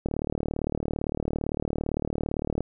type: click train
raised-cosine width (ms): 2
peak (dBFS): -14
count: 97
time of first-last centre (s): 0.06-2.606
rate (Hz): 37.7
effects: none